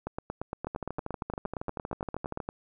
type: two click trains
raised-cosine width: 1 ms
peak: -20 / -19 dBFS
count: 23 / 22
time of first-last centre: 0.67-2.402 / 0.07-2.489 s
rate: 12.7 / 8.68 Hz
effects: none